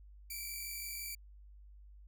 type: tone pair together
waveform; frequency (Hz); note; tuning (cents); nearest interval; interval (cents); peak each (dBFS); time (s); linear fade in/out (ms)
5% pulse; 2303 / 2349; D7 / D7; -34 / 0; unison; 34; -34 / -34; 0.3-1.15; 5
effects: added 50 Hz sine -53 dBFS peak until 2.07 s